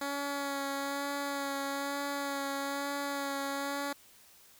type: tone with vibrato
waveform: 10% pulse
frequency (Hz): 280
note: C#4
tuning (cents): +18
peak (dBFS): -25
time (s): 0.01-3.93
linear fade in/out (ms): 5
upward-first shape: sine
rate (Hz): 1.1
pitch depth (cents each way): 18
effects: white hiss -59 dBFS RMS until 4.59 s